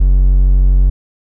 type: tone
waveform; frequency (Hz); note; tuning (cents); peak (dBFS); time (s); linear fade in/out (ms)
triangle; 46.25; F#1; 0; -4; 0-0.9; 10
effects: none